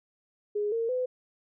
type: tone with pitch steps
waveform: sine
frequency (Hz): 415.3 / 458.2 / 505.4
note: G#4 / A#4 / B4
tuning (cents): 0 / -30 / +40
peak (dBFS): -26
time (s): 0.55-1.06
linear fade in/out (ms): 10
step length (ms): 170
effects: none